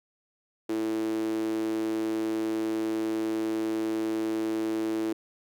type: tone with high-pass filter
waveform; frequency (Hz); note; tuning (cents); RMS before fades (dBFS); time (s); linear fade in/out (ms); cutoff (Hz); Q
sawtooth; 110; A2; 0; -29; 0.69-5.13; 5; 340; 7.3
effects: none